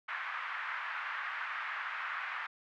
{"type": "band-pass noise", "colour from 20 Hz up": "white", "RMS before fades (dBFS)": -39, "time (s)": [0.08, 2.47], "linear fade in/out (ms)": 10, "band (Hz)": [1100, 1900], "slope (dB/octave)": 24, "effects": []}